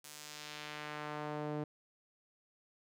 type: tone with band-pass filter sweep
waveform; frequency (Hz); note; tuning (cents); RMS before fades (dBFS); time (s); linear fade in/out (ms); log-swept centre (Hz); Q
sawtooth; 150; D3; +37; -43; 0.04-1.64; 5; 10000 to 390; 0.86
effects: none